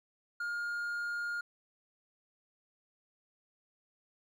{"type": "tone", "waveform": "triangle", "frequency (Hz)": 1417, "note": "F6", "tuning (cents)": 25, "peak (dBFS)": -32, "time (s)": [0.4, 1.41], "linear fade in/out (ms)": 5, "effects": []}